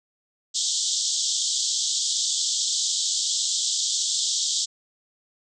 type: band-pass noise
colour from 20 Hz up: white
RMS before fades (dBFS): -25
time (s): 0.54-4.66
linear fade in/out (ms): 20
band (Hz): 3200 to 7900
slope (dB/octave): 96
effects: none